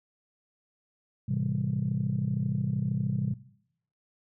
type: chord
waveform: sine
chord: A minor seventh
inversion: none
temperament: just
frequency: 110 / 132 / 165 / 198 Hz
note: A2 / C3 / E3 / G3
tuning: 0 / +16 / +2 / +18 cents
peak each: -32 / -28 / -33 / -32 dBFS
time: 1.28-3.34 s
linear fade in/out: 10 ms
effects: noise-tail reverb RT60 0.7 s tail -18 dB re dry + tanh soft clip ceiling -18 dBFS